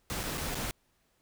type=noise with dropouts; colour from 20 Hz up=pink; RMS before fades=-35 dBFS; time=0.1-0.71 s; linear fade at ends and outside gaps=0 ms; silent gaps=0.232-0.237 / 0.374-0.379 / 0.546-0.553 s; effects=pink hiss -72 dBFS RMS until 1.21 s